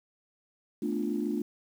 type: chord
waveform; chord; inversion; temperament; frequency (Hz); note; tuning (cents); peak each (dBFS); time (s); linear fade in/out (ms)
sine; B half-diminished seventh; third; equal; 220 / 246.9 / 293.7 / 349.2; A3 / B3 / D4 / F4; 0 / 0 / 0 / 0; -32 / -36 / -32 / -34; 0.82-1.42; 5
effects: tanh soft clip ceiling -18 dBFS + 9-bit